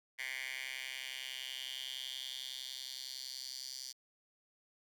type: tone with high-pass filter sweep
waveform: 10% pulse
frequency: 130.81 Hz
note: C3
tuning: in tune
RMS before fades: -44 dBFS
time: 0.18-3.93 s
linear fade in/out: 20 ms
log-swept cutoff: 2100 to 5000 Hz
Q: 4.2
effects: none